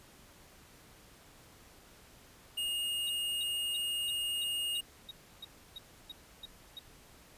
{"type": "tone", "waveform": "square", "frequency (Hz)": 2848, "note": "F7", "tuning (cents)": 33, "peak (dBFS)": -33, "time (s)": [2.57, 4.81], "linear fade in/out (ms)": 10}
{"type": "tone bursts", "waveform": "triangle", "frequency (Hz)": 3785, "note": "A#7", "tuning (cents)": 26, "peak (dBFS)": -40, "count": 12, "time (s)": [3.07, 6.792], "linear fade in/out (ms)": 5, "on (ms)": 26, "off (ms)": 310}
{"effects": ["pink hiss -58 dBFS RMS until 7.37 s", "resampled to 32000 Hz"]}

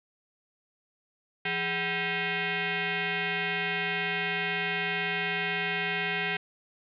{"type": "tone with frequency modulation", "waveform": "sine", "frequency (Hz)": 170, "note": "F3", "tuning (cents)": -46, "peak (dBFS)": -27, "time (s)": [1.45, 6.37], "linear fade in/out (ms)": 5, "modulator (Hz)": 583, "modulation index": 4.8, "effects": []}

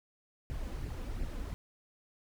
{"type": "noise with flanger", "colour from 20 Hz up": "brown", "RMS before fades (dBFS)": -38, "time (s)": [0.5, 1.54], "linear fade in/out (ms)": 0, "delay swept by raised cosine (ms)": [0.4, 4.1], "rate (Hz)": 2.8, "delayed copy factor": 0.6, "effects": []}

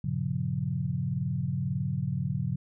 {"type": "chord", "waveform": "sine", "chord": "G half-diminished seventh", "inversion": "none", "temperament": "equal with one note detuned", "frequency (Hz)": [98, 116.54, 138.59, 178.8], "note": ["G2", "Bb2", "Db3", "F3"], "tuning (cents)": [0, 0, 0, 41], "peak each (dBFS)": [-36, -35, -30, -33], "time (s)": [0.04, 2.56], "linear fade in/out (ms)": 5, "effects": []}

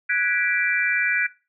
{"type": "chord", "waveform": "sine", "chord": "G# half-diminished seventh", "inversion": "third", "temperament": "equal with one note detuned", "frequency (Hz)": [1480, 1661.2, 1959.6, 2349], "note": ["F#6", "G#6", "B6", "D7"], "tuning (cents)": [0, 0, -14, 0], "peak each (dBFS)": -25, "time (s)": [0.09, 1.27], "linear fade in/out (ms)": 10, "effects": ["noise-tail reverb RT60 0.3 s tail -18 dB re dry"]}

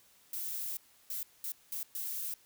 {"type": "noise bursts at uneven times", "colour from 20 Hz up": "violet", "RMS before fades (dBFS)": -38, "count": 5, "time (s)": [[0.33, 0.77], [1.1, 1.23], [1.44, 1.52], [1.72, 1.83], [1.95, 2.34]], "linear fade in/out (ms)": 2, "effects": ["white hiss -64 dBFS RMS until 2.45 s"]}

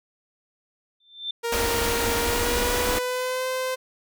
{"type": "tone with exponential growth", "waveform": "sine", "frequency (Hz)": 3559, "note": "A7", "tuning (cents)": 19, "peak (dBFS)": -24, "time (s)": [1, 1.31], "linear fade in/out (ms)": 5, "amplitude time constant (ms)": 66}
{"type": "tone with pitch glide", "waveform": "sawtooth", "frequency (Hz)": [467.2, 515.4], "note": ["A#4", "C5"], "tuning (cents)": [4, -26], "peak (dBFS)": -21, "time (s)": [1.43, 3.76], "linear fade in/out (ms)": 20, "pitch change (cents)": 170, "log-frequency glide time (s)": [2.15, 3.47]}
{"type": "band-stop noise", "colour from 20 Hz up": "pink", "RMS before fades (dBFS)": -26, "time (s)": [1.52, 2.99], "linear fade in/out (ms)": 5, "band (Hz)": [110, 200], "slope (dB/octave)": 96}
{"effects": []}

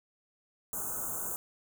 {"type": "band-stop noise", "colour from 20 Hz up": "white", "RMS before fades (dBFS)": -36, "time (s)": [0.73, 1.36], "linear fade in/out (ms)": 0, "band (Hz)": [1500, 6400], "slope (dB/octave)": 96, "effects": []}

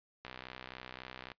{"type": "click train", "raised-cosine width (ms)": 0.3, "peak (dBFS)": -28, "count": 69, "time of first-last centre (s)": [0.25, 1.318], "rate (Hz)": 63.7, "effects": ["noise-tail reverb RT60 0.1 s tail -22 dB re dry", "resampled to 11025 Hz"]}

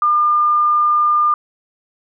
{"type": "tone", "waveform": "sine", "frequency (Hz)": 1204, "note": "D6", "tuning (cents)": 43, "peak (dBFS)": -11, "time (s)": [0.02, 1.34], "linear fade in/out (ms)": 2, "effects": []}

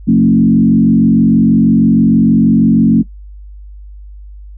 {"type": "tone with frequency modulation", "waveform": "sine", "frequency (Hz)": 221.4, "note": "A3", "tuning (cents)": 11, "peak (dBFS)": -5, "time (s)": [0.07, 3.03], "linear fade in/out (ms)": 20, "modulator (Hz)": 46.3, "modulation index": 1.2, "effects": ["noise-tail reverb RT60 0.1 s tail -20 dB re dry", "added 50 Hz sine -29 dBFS peak until 4.57 s"]}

